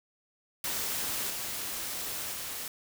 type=noise with level steps; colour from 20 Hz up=white; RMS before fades=-33 / -36 / -38 dBFS; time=0.64-2.68 s; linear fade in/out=2 ms; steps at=1.3 / 2.33 s; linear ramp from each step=2 ms; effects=none